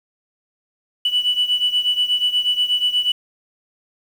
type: beating tone pair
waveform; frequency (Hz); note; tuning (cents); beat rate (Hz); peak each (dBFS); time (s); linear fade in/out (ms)
sine; 2960 / 2968.3; F#7 / F#7; 0 / +5; 8.3; -17 / -20; 1.05-3.12; 5
effects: tanh soft clip ceiling -10 dBFS + 7-bit